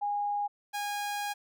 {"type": "tone pair in turn", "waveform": ["sine", "sawtooth"], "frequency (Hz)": [820, 820], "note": ["G#5", "G#5"], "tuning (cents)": [-22, -22], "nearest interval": "unison", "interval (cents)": 0, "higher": "neither", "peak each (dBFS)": -28, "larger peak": "neither", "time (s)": [[0.01, 0.48], [0.73, 1.34]], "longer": "second", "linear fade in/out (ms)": 20, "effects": []}